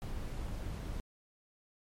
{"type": "noise", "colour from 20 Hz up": "brown", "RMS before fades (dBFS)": -39, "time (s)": [0.02, 1], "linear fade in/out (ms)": 0, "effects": ["MP3 64 kbps"]}